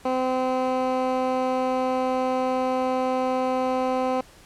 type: tone with band-pass filter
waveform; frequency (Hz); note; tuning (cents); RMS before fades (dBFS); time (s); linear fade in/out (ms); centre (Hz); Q
15% pulse; 257.3; C4; -29; -24; 0.05-4.21; 5; 570; 0.69
effects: pink hiss -51 dBFS RMS until 4.45 s + low-pass 11000 Hz 12 dB/octave